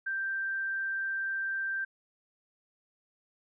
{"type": "tone", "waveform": "sine", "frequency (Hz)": 1571, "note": "G6", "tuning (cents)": 3, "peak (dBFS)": -30, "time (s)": [0.06, 1.85], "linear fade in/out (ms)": 10, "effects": []}